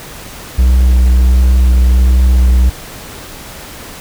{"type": "tone with vibrato", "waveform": "triangle", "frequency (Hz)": 62.6, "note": "B1", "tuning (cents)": 24, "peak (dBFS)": -3, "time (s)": [0.58, 2.7], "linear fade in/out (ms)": 10, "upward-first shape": "sine", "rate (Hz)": 1.4, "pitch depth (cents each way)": 15, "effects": ["pink hiss -30 dBFS RMS until 4 s"]}